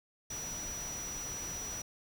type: tone in noise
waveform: sine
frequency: 5860 Hz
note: F#8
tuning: 18 cents flat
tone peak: -39 dBFS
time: 0.3-1.82 s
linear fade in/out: 5 ms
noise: pink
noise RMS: -45 dBFS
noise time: 0.3-1.82 s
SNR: +3 dB
effects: none